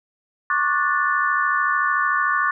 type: chord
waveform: sine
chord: D major seventh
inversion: third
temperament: just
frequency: 1101.2 / 1174.7 / 1468.3 / 1762 Hz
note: C#6 / D6 / F#6 / A6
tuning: -12 / 0 / -14 / +2 cents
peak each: -23 dBFS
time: 0.5-2.51 s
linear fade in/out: 2 ms
effects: none